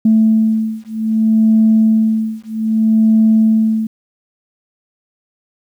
sine beating tone pair, 220 / 220.63 Hz, A3 / A3, 0 / +5 cents, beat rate 0.63 Hz, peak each -12 dBFS, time 0.05-3.87 s, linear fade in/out 5 ms, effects tanh soft clip ceiling -2 dBFS + 8-bit

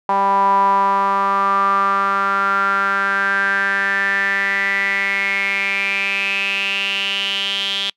sawtooth tone with band-pass filter sweep, 197.1 Hz, G3, 10 cents sharp, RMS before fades -18 dBFS, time 0.09-7.9 s, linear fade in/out 2 ms, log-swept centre 910 to 3300 Hz, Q 8.3, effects noise-tail reverb RT60 0.1 s tail -26 dB re dry

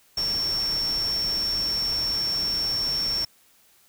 sine tone in noise, 5460 Hz, F8, 40 cents flat, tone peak -23 dBFS, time 0.17-3.25 s, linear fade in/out 5 ms, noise pink, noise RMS -37 dBFS, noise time 0.17-3.25 s, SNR +11 dB, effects white hiss -59 dBFS RMS until 3.88 s

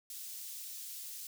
white high-pass noise, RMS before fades -45 dBFS, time 0.1-1.27 s, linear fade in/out 2 ms, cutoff 4300 Hz, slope 12 dB/octave, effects none

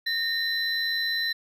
triangle tone pair together, 1835 / 4009 Hz, A#6 / B7, -28 / +25 cents, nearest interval octave + major second, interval 1353 cents, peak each -26 dBFS, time 0.06-1.33 s, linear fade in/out 10 ms, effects none

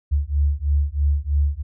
sine beating tone pair, 70.7 / 73.8 Hz, C#2 / D2, +35 / +9 cents, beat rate 3.1 Hz, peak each -20 dBFS, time 0.11-1.63 s, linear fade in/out 20 ms, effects none

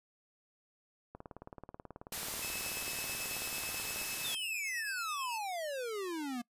click train, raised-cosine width 1 ms, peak -32 dBFS, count 54, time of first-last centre 1.15-4.015 s, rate 18.5 Hz
white noise, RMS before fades -39 dBFS, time 2.12-4.35 s, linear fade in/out 5 ms
sawtooth tone with tremolo, 2600 Hz, E7, 24 cents flat, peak -37 dBFS, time 2.42-5.38 s, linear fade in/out 5 ms, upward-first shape sine, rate 9 Hz, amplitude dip 45%
square exponential sweep, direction down, 3700 to 233.5 Hz, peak -37 dBFS, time 4.24-6.42 s, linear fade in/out 10 ms
effects noise-tail reverb RT60 0.1 s tail -23 dB re dry + resampled to 32000 Hz

